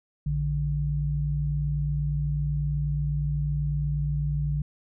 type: tone pair together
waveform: sine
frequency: 58.67 / 146.83 Hz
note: A#1 / D3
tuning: +12 / 0 cents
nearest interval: octave + major third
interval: 1588 cents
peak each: -29 / -25 dBFS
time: 0.26-4.62 s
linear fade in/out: 5 ms
effects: none